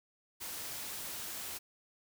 white noise, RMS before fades -42 dBFS, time 0.4-1.59 s, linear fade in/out 20 ms, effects none

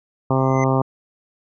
harmonic tone, 132.4 Hz, C3, 21 cents sharp, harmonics 1 / 2 / 3 / 4 / 5 / 6 / 7 / 8 / 9, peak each -19 / -22 / -24 / -25 / -26 / -27 / -27 / -28 / -29 dBFS, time 0.3-0.82 s, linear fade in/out 5 ms
square tone with exponential growth, 2051 Hz, C7, 35 cents flat, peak -25 dBFS, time 0.36-0.64 s, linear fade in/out 2 ms, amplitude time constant 60 ms
clicks, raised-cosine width 3 ms, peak -28 dBFS, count 4, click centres 0.42 / 0.505 / 0.558 / 0.595 s
effects resampled to 16000 Hz

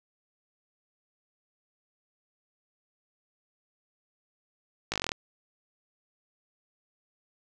slowing click train, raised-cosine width 0.2 ms, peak -12 dBFS, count 10, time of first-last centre 4.92-5.118 s, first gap 18 ms, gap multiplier 1.05, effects none

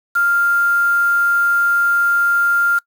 sine tone with quantisation, 1397 Hz, F6, in tune, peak -12 dBFS, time 0.15-2.79 s, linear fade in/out 10 ms, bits 5, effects noise-tail reverb RT60 0.1 s tail -24 dB re dry

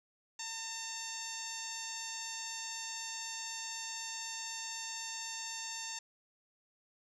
10% pulse tone with low-pass filter, 904 Hz, A5, 47 cents sharp, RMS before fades -42 dBFS, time 0.39-5.99 s, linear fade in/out 5 ms, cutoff 7100 Hz, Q 7.5, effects none

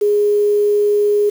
sine tone with quantisation, 413.7 Hz, G#4, 7 cents flat, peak -11 dBFS, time 0.01-1.3 s, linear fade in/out 10 ms, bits 6, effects none

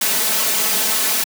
white noise with comb filter, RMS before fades -18 dBFS, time 0.01-1.24 s, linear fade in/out 5 ms, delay 4.6 ms, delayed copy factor +0.75, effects high-pass 200 Hz 12 dB/octave

